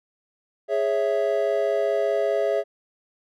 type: chord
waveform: triangle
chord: C# minor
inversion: second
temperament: equal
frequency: 415.3 / 554.4 / 659.3 Hz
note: G#4 / C#5 / E5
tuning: 0 / 0 / 0 cents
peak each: -23 / -23 / -22 dBFS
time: 0.68-2.64 s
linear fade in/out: 50 ms
effects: none